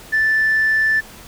sine tone, 1760 Hz, A6, in tune, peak -12 dBFS, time 0.12-1.01 s, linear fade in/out 20 ms, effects tanh soft clip ceiling -10 dBFS + pink hiss -40 dBFS RMS until 1.27 s

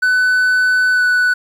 triangle tone with pitch glide, 1500 to 1486.2 Hz, F#6 to F#6, +23 to +7 cents, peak -9 dBFS, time 0.02-1.34 s, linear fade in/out 10 ms, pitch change -16 cents, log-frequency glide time 0.93-1.03 s, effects 8-bit

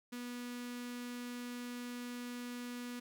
sawtooth tone with notch filter, 244 Hz, B3, 21 cents flat, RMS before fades -44 dBFS, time 0.12-3 s, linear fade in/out 10 ms, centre 670 Hz, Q 0.9, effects none

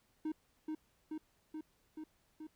triangle tone with echo, 311.1 Hz, D#4, in tune, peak -33 dBFS, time 0.25-0.32 s, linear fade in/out 5 ms, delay 430 ms, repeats 5, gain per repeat -2 dB, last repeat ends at 2.47 s, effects pink hiss -74 dBFS RMS until 2.55 s

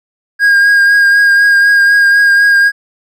triangle tone with vibrato, 1625 Hz, G#6, 38 cents flat, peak -3 dBFS, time 0.39-2.72 s, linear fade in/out 50 ms, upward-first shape triangle, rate 4 Hz, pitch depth 23 cents each way, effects none

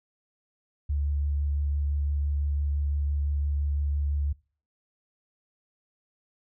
sine tone with vibrato, 72.1 Hz, D2, 31 cents flat, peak -24 dBFS, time 0.89-4.33 s, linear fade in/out 10 ms, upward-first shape triangle, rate 5.9 Hz, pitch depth 16 cents each way, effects noise-tail reverb RT60 0.4 s tail -24 dB re dry

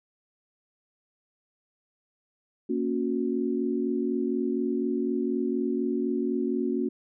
sine chord, F# major, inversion first, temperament equal with one note detuned, 233.1 / 277.2 / 364.5 Hz, A#3 / C#4 / F#4, 0 / 0 / -26 cents, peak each -29 dBFS, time 2.69-6.89 s, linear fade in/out 10 ms, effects none

